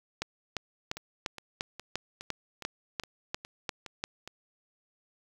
two click trains, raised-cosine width 0.2 ms, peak -14 / -24 dBFS, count 12 / 9, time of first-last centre 0.22-4.039 / 0.97-4.276 s, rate 2.88 / 2.42 Hz, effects 7-bit

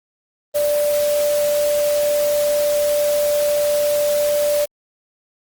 sine tone in noise, 587.3 Hz, D5, in tune, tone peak -15 dBFS, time 0.54-4.66 s, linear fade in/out 20 ms, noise white, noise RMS -28 dBFS, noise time 0.54-4.66 s, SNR +10 dB, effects Opus 24 kbps

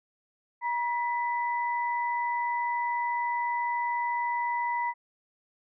sine tone pair together, 954 / 1993 Hz, A#5 / B6, +40 / +15 cents, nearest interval octave + minor second, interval 1275 cents, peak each -27 / -34 dBFS, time 0.61-4.94 s, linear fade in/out 50 ms, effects none

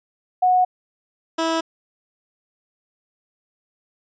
sine / 15% pulse tone pair in turn, 733 / 326.5 Hz, F#5 / E4, -16 / -17 cents, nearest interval octave + major second, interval 1401 cents, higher first, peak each -13 dBFS, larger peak neither, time 0.42-0.65 / 1.38-1.61 s, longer neither, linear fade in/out 10 ms, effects resampled to 16000 Hz

